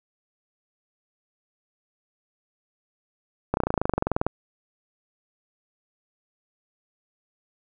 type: slowing click train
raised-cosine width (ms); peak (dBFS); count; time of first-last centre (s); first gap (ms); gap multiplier
1; -8; 19; 3.54-4.266; 31; 1.03
effects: none